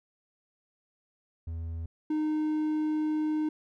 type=tone pair in turn; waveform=triangle; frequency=82.41 / 307.6 Hz; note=E2 / D#4; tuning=0 / -20 cents; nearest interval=octave + major seventh; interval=2280 cents; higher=second; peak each=-31 / -24 dBFS; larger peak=second; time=1.47-1.86 / 2.1-3.49 s; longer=second; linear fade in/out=5 ms; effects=none